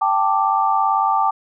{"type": "chord", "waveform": "sine", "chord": "G suspended second", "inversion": "none", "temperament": "just", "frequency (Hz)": [784, 882, 1176], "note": ["G5", "A5", "D6"], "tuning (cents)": [0, 4, 2], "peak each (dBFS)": -19, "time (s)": [0.01, 1.31], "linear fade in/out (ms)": 10, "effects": []}